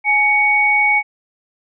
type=tone pair together; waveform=sine; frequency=836.8 / 2234 Hz; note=G#5 / C#7; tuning=+13 / +13 cents; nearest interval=octave + perfect fourth; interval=1700 cents; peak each=-18 / -12 dBFS; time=0.04-1.03 s; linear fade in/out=50 ms; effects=none